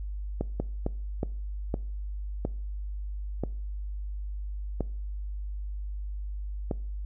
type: slowing click train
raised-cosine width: 2 ms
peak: -15 dBFS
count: 9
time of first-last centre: 0.41-6.712 s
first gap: 190 ms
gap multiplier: 1.39
effects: noise-tail reverb RT60 0.5 s tail -22 dB re dry + added 50 Hz sine -32 dBFS peak until 7.05 s